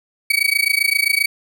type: tone with amplitude modulation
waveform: 35% pulse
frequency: 2266 Hz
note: C#7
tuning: 37 cents sharp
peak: -9 dBFS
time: 0.3-1.26 s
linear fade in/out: 5 ms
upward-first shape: sine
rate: 27.6 Hz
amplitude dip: 95%
effects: none